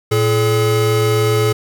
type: tone pair together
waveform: square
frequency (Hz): 113.2 / 427.4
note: A2 / G#4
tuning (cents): +50 / +50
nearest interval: octave + major seventh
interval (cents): 2300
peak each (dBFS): -16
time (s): 0.11-1.53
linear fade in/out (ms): 10
effects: none